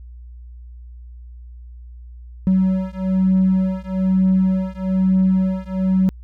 triangle beating tone pair, 187.6 / 188.7 Hz, F#3 / F#3, +24 / +34 cents, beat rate 1.1 Hz, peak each -15 dBFS, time 2.47-6.09 s, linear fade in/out 0 ms, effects tanh soft clip ceiling -7 dBFS + added 60 Hz sine -35 dBFS peak until 6.23 s

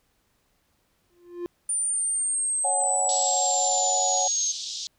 triangle tone with exponential growth, 349.7 Hz, F4, 2 cents sharp, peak -24 dBFS, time 1.1-1.46 s, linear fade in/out 0 ms, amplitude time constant 78 ms
sine linear sweep, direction down, 9230 to 6370 Hz, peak -23 dBFS, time 1.69-4.52 s, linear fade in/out 5 ms
sine chord, C# suspended fourth, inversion none, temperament equal, 554.4 / 740 / 830.6 Hz, C#5 / F#5 / G#5, 0 / 0 / 0 cents, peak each -31 / -26 / -31 dBFS, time 2.64-4.28 s, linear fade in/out 10 ms
pink band-pass noise, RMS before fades -34 dBFS, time 3.09-4.87 s, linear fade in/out 0 ms, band 3500 to 6700 Hz, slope 48 dB/octave
effects pink hiss -69 dBFS RMS until 4.98 s

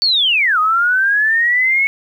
sine linear two-way sweep, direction down then up, 4547 to 1230 to 2214 Hz, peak -11 dBFS, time 0.02-1.87 s, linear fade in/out 0 ms, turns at 0.59 s, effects 8-bit

